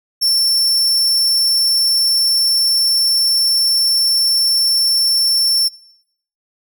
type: tone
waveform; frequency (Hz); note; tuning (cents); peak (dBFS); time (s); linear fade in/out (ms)
40% pulse; 5410; E8; +44; -11; 0.21-5.69; 20
effects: noise-tail reverb RT60 0.7 s tail -21 dB re dry